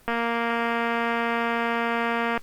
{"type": "click train", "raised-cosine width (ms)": 0.5, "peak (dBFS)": -11, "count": 536, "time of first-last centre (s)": [0.08, 2.376], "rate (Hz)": 233, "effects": ["pink hiss -55 dBFS RMS until 2.42 s", "Opus 24 kbps"]}